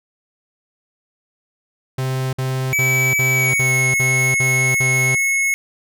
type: tone bursts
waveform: 45% pulse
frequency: 130.81 Hz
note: C3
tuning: in tune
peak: -19 dBFS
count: 8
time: 1.98-5.151 s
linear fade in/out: 5 ms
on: 350 ms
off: 53 ms
type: tone with pitch glide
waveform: square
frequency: 2292 to 2186 Hz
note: D7 to C#7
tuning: -43 to -25 cents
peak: -16 dBFS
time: 2.73-5.54 s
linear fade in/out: 0 ms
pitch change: -82 cents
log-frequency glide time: 3.33-3.74 s
effects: none